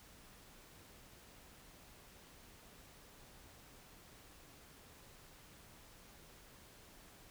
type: silence
effects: pink hiss -60 dBFS RMS until 7.3 s